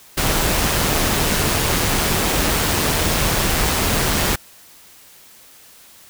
pink noise with amplitude modulation, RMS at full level -17 dBFS, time 0.17-4.36 s, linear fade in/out 10 ms, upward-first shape sine, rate 157 Hz, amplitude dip 30%, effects white hiss -46 dBFS RMS until 6.09 s

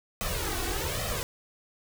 pink noise with flanger, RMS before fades -31 dBFS, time 0.21-1.23 s, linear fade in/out 0 ms, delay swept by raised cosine 1.6 to 2.7 ms, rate 1.2 Hz, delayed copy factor +0.8, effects none

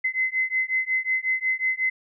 sine beating tone pair, 2046 / 2051.5 Hz, C7 / C7, -39 / -35 cents, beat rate 5.5 Hz, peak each -25 dBFS, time 0.04-1.9 s, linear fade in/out 10 ms, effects none

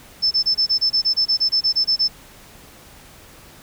sine tone bursts, 5274 Hz, E8, in tune, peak -14 dBFS, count 16, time 0.22-2.083 s, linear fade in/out 20 ms, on 93 ms, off 25 ms, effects pink hiss -45 dBFS RMS until 3.62 s

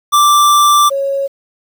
square / sine tone pair in turn, 1174.7 / 551.4 Hz, D6 / C#5, 0 / -9 cents, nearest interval octave + minor second, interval 1309 cents, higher first, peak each -7 / -13 dBFS, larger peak first, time 0.12-0.9 / 0.9-1.28 s, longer first, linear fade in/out 20 ms, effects 7-bit

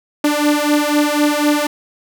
sawtooth beating tone pair, 293.7 / 297.7 Hz, D4 / D4, 0 / +24 cents, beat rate 4 Hz, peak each -12 dBFS, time 0.24-1.67 s, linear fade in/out 5 ms, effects none

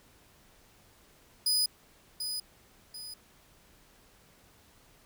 sawtooth tone with echo, 4978 Hz, D#8, in tune, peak -22 dBFS, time 1.46-1.66 s, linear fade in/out 5 ms, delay 740 ms, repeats 2, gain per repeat -8 dB, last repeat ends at 3.14 s, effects pink hiss -61 dBFS RMS until 5.05 s

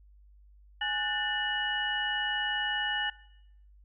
sine tone cluster, 835 / 1478 / 1780 / 2925 Hz, G#5 / F#6 / A6 / F#7, +9 / -2 / +20 / -21 cents, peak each -36 / -39 / -32 / -33 dBFS, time 0.81-3.1 s, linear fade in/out 5 ms, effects noise-tail reverb RT60 0.8 s tail -21 dB re dry + added 50 Hz sine -54 dBFS peak until 3.84 s

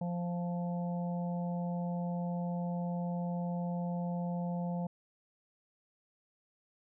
harmonic tone, 174.61 Hz, F3, in tune, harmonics 1 / 3 / 4 / 5, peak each -33 / -43 / -45 / -47 dBFS, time 0.01-4.87 s, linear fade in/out 5 ms, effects none

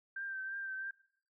sine tone with vibrato, 1568 Hz, G6, in tune, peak -38 dBFS, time 0.16-0.91 s, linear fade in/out 5 ms, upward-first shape triangle, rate 3 Hz, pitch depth 35 cents each way, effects noise-tail reverb RT60 0.6 s tail -21 dB re dry

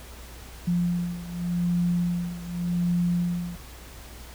sine beating tone pair, 174.61 / 175.47 Hz, F3 / F3, 0 / +8 cents, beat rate 0.86 Hz, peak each -25 / -28 dBFS, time 0.67-3.56 s, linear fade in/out 10 ms, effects added 60 Hz sine -43 dBFS peak until 4.34 s + pink hiss -46 dBFS RMS until 4.34 s

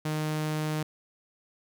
sawtooth tone, 154.1 Hz, D#3, 16 cents flat, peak -24 dBFS, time 0.05-0.83 s, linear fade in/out 5 ms, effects none

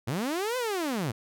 sawtooth linear two-way sweep, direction up then down, 102.7 to 518 to 102.7 Hz, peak -24 dBFS, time 0.07-1.12 s, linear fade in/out 10 ms, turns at 0.57 s, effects none

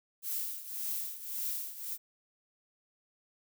violet noise with tremolo, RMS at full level -34 dBFS, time 0.22-1.98 s, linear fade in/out 50 ms, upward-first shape triangle, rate 1.8 Hz, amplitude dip 80%, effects none

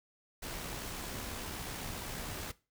pink noise with amplitude modulation, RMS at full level -40 dBFS, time 0.42-2.52 s, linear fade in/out 10 ms, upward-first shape sine, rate 68.2 Hz, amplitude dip 30%, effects noise-tail reverb RT60 0.3 s tail -19 dB re dry

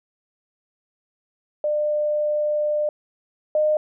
sine tone pair in turn, 599 / 610.5 Hz, D5 / D#5, +34 / -33 cents, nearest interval unison, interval 33 cents, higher second, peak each -19 / -16 dBFS, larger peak second, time 1.64-2.89 / 3.55-3.77 s, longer first, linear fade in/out 2 ms, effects none

